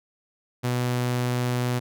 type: tone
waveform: sawtooth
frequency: 123.5 Hz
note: B2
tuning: in tune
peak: -19 dBFS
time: 0.63-1.8 s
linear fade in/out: 20 ms
effects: none